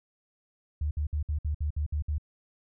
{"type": "tone bursts", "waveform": "sine", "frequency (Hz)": 74.8, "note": "D2", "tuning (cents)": 32, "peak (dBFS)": -26, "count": 9, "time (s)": [0.81, 2.182], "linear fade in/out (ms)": 5, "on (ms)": 100, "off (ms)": 59, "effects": []}